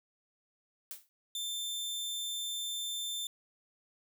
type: noise with exponential decay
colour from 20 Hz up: blue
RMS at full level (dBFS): -39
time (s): 0.91-1.09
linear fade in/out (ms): 0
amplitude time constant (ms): 38
type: tone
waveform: sawtooth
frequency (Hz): 3560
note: A7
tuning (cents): +20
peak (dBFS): -32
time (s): 1.35-3.27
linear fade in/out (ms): 2
effects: none